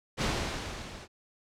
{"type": "noise with level ramp", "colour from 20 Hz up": "pink", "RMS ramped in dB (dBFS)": [-27, -46], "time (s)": [0.17, 1.08], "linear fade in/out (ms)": 50, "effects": ["low-pass 6000 Hz 12 dB/octave"]}